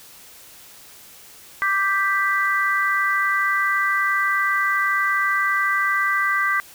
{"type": "chord", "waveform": "sine", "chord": "G major", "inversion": "second", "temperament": "equal", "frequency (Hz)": [1174.7, 1568, 1975.5], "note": ["D6", "G6", "B6"], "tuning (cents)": [0, 0, 0], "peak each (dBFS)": -22, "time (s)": [1.62, 6.6], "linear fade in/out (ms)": 0, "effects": ["white hiss -45 dBFS RMS until 6.74 s"]}